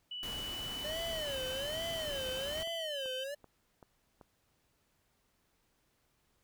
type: tone with pitch glide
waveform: sine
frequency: 2960 to 3050 Hz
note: F#7 to G7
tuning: 0 to -48 cents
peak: -39 dBFS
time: 0.11-3.24 s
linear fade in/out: 5 ms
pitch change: +52 cents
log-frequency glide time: 0.37-1.75 s
type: noise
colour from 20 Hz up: pink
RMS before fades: -45 dBFS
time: 0.23-2.63 s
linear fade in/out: 0 ms
type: tone with vibrato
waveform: square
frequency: 587.3 Hz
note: D5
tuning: in tune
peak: -39 dBFS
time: 0.84-3.35 s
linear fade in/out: 10 ms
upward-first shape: sine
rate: 1.2 Hz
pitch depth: 230 cents each way
type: click train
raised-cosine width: 1 ms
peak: -39 dBFS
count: 8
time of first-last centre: 1.52-4.212 s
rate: 2.6 Hz
effects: pink hiss -75 dBFS RMS until 6.43 s